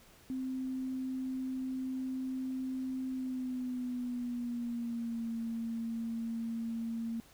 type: tone with pitch glide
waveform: sine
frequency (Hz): 260 to 229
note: C4 to A#3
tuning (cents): -11 to -31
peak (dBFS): -34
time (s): 0.3-7.2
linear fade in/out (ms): 0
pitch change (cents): -220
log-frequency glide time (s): 3.11-5.3
effects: pink hiss -60 dBFS RMS until 7.33 s